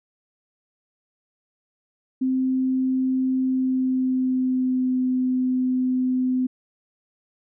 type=tone with pitch glide; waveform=sine; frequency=260 to 255.2 Hz; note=C4 to C4; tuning=-11 to -43 cents; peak=-19 dBFS; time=2.21-6.47 s; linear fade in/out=10 ms; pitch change=-32 cents; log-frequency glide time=3.4-4.99 s; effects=none